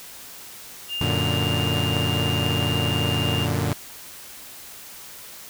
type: tone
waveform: sine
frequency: 2809 Hz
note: F7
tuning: 9 cents sharp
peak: -26 dBFS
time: 0.88-3.48 s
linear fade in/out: 50 ms
type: chord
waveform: sawtooth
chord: Gb augmented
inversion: none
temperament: equal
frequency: 92.5 / 116.54 / 146.83 Hz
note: Gb2 / Bb2 / D3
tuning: 0 / 0 / 0 cents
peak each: -22 dBFS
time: 1.01-3.73 s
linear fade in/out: 0 ms
effects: white hiss -41 dBFS RMS until 5.49 s